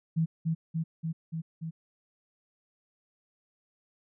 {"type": "tone with echo", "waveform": "sine", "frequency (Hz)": 162.4, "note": "E3", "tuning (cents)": -26, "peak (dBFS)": -23, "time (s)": [0.16, 0.26], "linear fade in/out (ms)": 20, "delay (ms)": 290, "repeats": 5, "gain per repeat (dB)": -2, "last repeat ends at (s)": 1.71, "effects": []}